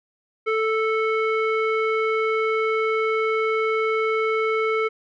square tone with low-pass filter, 440 Hz, A4, in tune, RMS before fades -22 dBFS, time 0.46-4.89 s, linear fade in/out 20 ms, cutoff 1900 Hz, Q 6, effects none

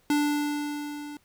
square tone with level ramp, 293.5 Hz, D4, 1 cent flat, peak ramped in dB -21 to -38 dBFS, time 0.1-1.17 s, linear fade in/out 2 ms, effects pink hiss -65 dBFS RMS until 1.24 s

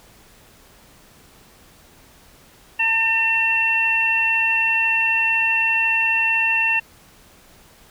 harmonic tone, 903 Hz, A5, 45 cents sharp, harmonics 1 / 2 / 3, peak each -27 / -23 / -17 dBFS, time 2.79-6.8 s, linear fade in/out 10 ms, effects pink hiss -50 dBFS RMS until 7.9 s

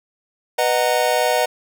square chord, B major seventh, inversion none, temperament just, 493.9 / 617.4 / 740.8 / 926 Hz, B4 / D#5 / F#5 / A#5, 0 / -14 / +2 / -12 cents, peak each -22 / -21 / -22 / -25 dBFS, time 0.58-1.46 s, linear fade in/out 10 ms, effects none

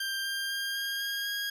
20% pulse tone with pitch steps, 1584 / 1594.1 / 1604.3 / 1614.5 / 1624.8 / 1635.1 Hz, G6 / G6 / G6 / G#6 / G#6 / G#6, +18 / +29 / +40 / -49 / -38 / -27 cents, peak -26 dBFS, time 0-1.5 s, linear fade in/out 5 ms, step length 250 ms, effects none

